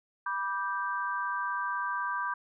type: chord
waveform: sine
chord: G major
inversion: first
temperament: just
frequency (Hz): 980 / 1176 / 1568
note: B5 / D6 / G6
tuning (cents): -14 / +2 / 0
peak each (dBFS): -34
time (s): 0.26-2.34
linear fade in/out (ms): 5
effects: none